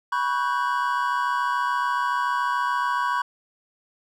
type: tone cluster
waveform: triangle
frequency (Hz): 978 / 1112 / 1503 / 1590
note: B5 / C#6 / F#6 / G6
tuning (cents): -17 / +5 / +27 / +24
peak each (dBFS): -23 / -24 / -28 / -31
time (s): 0.12-3.22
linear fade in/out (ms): 5
effects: none